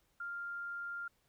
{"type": "tone", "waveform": "sine", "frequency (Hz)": 1396.9, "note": "F6", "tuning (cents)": 0, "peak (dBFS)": -39, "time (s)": [0.2, 1.08], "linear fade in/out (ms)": 5, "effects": ["pink hiss -75 dBFS RMS until 1.28 s"]}